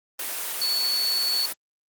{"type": "tone in noise", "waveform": "sine", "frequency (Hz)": 4435, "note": "C#8", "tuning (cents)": 0, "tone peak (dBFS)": -22, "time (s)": [0.61, 1.46], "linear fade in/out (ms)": 5, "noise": "white", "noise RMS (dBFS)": -30, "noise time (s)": [0.19, 1.53], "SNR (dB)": 5, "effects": ["high-pass 400 Hz 12 dB/octave", "Opus 24 kbps"]}